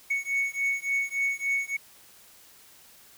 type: beating tone pair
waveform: triangle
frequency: 2217 / 2220.5 Hz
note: C#7 / C#7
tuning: 0 / +2 cents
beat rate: 3.5 Hz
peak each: -27 dBFS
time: 0.1-1.77 s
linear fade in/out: 10 ms
effects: white hiss -54 dBFS RMS until 3.17 s